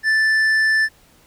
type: tone with tanh clipping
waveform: sine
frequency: 1760 Hz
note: A6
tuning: in tune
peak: -15 dBFS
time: 0.03-0.89 s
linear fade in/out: 50 ms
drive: 7 dB
effects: pink hiss -53 dBFS RMS until 1.26 s